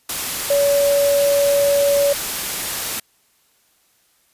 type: tone in noise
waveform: sine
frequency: 567 Hz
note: C#5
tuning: 39 cents sharp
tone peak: -13 dBFS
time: 0.5-2.13 s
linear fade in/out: 5 ms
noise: white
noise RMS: -24 dBFS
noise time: 0.09-3 s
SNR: +8 dB
effects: white hiss -60 dBFS RMS until 4.33 s + resampled to 32000 Hz